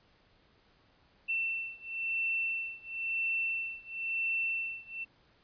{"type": "beating tone pair", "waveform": "sine", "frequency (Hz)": [2687, 2687.98], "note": ["E7", "E7"], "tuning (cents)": [33, 33], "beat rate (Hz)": 0.98, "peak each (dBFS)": [-34, -35], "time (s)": [1.28, 5.05], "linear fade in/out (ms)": 20, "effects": ["pink hiss -66 dBFS RMS until 5.43 s", "resampled to 11025 Hz"]}